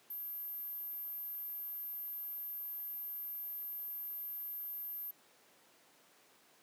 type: tone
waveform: sine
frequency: 12960 Hz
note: G#9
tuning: 43 cents flat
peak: -40 dBFS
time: 0.1-5.11 s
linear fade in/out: 5 ms
effects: pink hiss -65 dBFS RMS until 6.62 s + high-pass 300 Hz 12 dB/octave